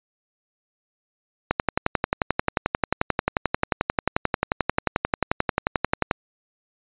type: click train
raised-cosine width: 0.5 ms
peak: -4 dBFS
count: 53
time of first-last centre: 1.51-6.112 s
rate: 11.3 Hz
effects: resampled to 8000 Hz